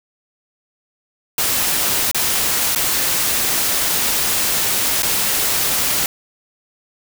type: noise with dropouts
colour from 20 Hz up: white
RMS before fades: -18 dBFS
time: 1.38-6.06 s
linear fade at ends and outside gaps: 1 ms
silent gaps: 2.114-2.146 / 2.749-2.759 / 5.022-5.03 s
effects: none